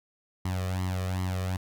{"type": "tone with flanger", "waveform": "sawtooth", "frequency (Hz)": 92.5, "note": "F#2", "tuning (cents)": 0, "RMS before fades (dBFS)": -30, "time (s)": [0.45, 1.57], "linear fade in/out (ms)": 5, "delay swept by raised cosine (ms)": [0.97, 1.68], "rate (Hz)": 2.6, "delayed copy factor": 0.8, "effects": []}